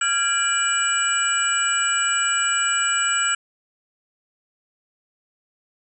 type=tone cluster; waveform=sine; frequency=1385 / 1643 / 2382 / 2937 / 7870 Hz; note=F6 / G#6 / D7 / F#7 / B8; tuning=-15 / -19 / +24 / -13 / -7 cents; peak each=-23 / -26 / -30 / -26 / -23 dBFS; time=0.01-3.35 s; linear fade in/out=5 ms; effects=none